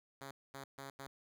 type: tone bursts at uneven times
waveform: 5% pulse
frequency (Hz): 137.1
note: C#3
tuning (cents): -19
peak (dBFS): -35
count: 4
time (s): 0.21-0.31 / 0.54-0.64 / 0.78-0.9 / 0.99-1.07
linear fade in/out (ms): 2
effects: none